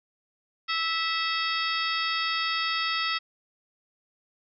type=harmonic tone with a mistuned harmonic; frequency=655 Hz; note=E5; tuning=11 cents flat; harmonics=2 / 3 / 4 / 5 / 6 / 7 / 8; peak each=-30 / -32 / -33 / -34 / -35 / -35 / -36 dBFS; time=0.68-3.19 s; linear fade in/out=20 ms; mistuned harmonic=6; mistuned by=-82 cents; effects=none